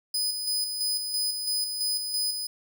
sawtooth tone with tremolo, 5000 Hz, D#8, 8 cents sharp, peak -22 dBFS, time 0.14-2.47 s, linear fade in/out 5 ms, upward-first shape square, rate 3 Hz, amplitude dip 45%, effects none

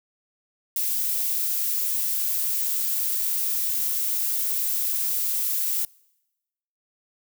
violet noise with high-pass filter sweep, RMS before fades -25 dBFS, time 0.76-5.85 s, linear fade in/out 2 ms, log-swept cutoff 1700 to 310 Hz, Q 0.81, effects noise-tail reverb RT60 1.0 s tail -26 dB re dry

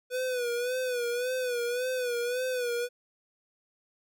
square tone with vibrato, 493.9 Hz, B4, in tune, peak -29 dBFS, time 0.1-2.89 s, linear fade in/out 50 ms, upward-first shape sine, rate 1.8 Hz, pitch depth 69 cents each way, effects none

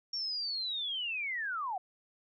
sine linear sweep, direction down, 5560 to 707 Hz, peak -33 dBFS, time 0.13-1.78 s, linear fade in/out 5 ms, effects none

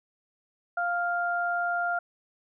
sine tone pair together, 699.5 / 1399 Hz, F5 / F6, +3 / +3 cents, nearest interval octave, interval 1200 cents, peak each -28 dBFS, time 0.77-1.99 s, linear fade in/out 5 ms, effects none

